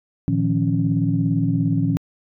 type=tone cluster; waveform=sine; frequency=114.6 / 155.3 / 172.6 / 275.6 Hz; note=A#2 / D#3 / F3 / C#4; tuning=-29 / -3 / -20 / -10 cents; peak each=-22 dBFS; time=0.28-1.97 s; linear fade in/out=0 ms; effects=tanh soft clip ceiling -6 dBFS